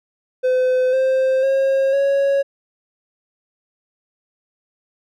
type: tone with pitch steps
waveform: triangle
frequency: 510 / 524.3 / 539.1 / 554.2 Hz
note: C5 / C5 / C#5 / C#5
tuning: -44 / +3 / -48 / -1 cents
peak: -12 dBFS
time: 0.43-2.43 s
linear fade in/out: 20 ms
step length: 500 ms
effects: none